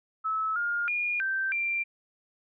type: tone with pitch steps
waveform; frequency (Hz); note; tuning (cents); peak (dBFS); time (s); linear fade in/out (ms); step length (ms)
sine; 1300 / 1415 / 2429 / 1560 / 2368; E6 / F6 / D#7 / G6 / D7; -24 / +22 / -42 / -9 / +14; -26; 0.24-1.84; 20; 320
effects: none